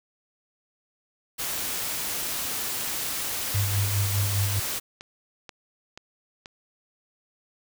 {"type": "noise", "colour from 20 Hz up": "white", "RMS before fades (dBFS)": -30, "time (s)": [1.38, 4.8], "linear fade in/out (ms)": 20}
{"type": "tone with tremolo", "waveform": "sine", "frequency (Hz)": 100, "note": "G2", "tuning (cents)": 35, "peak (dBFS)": -21, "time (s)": [3.54, 4.6], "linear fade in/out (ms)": 10, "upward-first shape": "sine", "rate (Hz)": 4.9, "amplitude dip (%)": 50}
{"type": "click train", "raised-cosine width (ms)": 0.2, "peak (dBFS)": -23, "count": 7, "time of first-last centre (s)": [3.56, 6.459], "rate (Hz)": 2.07}
{"effects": []}